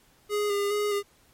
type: tone with vibrato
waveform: square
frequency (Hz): 410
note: G#4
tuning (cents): -22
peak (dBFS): -25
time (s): 0.29-1.03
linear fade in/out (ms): 50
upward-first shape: square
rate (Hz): 2.4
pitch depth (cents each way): 22
effects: pink hiss -61 dBFS RMS until 1.33 s + MP3 64 kbps